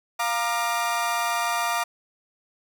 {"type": "tone cluster", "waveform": "30% pulse", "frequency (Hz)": [699, 938, 1194], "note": ["F5", "A#5", "D6"], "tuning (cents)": [1, 11, 28], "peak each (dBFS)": -25, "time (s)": [0.19, 1.84], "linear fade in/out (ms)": 10, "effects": []}